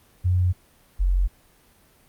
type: tone pair in turn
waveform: sine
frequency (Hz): 90.5 / 45.33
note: F#2 / F#1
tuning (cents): -38 / -35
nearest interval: octave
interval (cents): 1197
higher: first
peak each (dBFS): -17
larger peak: neither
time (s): 0.24-0.53 / 0.99-1.28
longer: neither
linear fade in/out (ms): 20
effects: pink hiss -57 dBFS RMS until 2.08 s + Opus 32 kbps